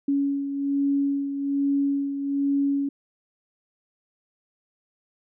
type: beating tone pair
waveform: sine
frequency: 279.7 / 280.9 Hz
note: C#4 / C#4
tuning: +16 / +23 cents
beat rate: 1.2 Hz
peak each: -22 / -30 dBFS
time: 0.08-2.89 s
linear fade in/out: 5 ms
effects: none